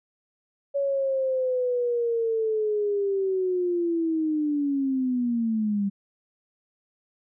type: linear sweep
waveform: sine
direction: down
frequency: 563 to 196 Hz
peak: -22 dBFS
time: 0.74-5.9 s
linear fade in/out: 20 ms
effects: none